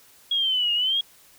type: exponential two-way sweep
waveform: sine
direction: down then up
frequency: 3322 to 2829 to 3322 Hz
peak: -20 dBFS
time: 0.31-1.01 s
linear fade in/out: 5 ms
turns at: 0.73 s
effects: white hiss -54 dBFS RMS until 1.38 s

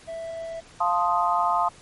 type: tone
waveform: triangle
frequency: 659.3 Hz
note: E5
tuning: in tune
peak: -29 dBFS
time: 0.07-0.61 s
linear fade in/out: 20 ms
type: chord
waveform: sine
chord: F dominant seventh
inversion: none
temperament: equal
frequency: 698.5 / 880 / 1046.5 / 1244.5 Hz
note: F5 / A5 / C6 / Eb6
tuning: 0 / 0 / 0 / 0 cents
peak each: -25 dBFS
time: 0.8-1.69 s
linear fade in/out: 10 ms
effects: pink hiss -50 dBFS RMS until 1.81 s + MP3 48 kbps

